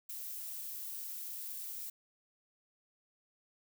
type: noise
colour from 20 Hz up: violet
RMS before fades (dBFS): -43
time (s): 0.09-1.9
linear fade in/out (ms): 5
effects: none